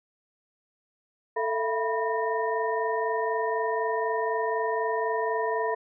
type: tone cluster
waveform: sine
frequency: 443.6 / 657 / 681 / 980 / 1830 Hz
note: A4 / E5 / F5 / B5 / A#6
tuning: +14 / -6 / -44 / -14 / -32 cents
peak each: -28 / -37 / -33 / -29 / -35 dBFS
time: 1.36-5.75 s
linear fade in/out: 10 ms
effects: none